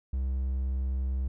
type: tone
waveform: triangle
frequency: 65.41 Hz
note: C2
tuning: in tune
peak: -25 dBFS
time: 0.13-1.28 s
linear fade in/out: 5 ms
effects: none